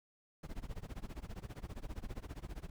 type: noise with tremolo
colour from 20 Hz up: brown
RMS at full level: -41 dBFS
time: 0.43-2.7 s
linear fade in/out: 5 ms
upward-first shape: sine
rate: 15 Hz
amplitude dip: 95%
effects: none